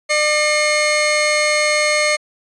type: tone pair together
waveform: sawtooth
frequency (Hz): 600 / 2149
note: D5 / C7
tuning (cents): +37 / +46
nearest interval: octave + minor seventh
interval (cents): 2209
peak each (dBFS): -13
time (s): 0.09-2.17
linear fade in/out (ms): 20
effects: resampled to 22050 Hz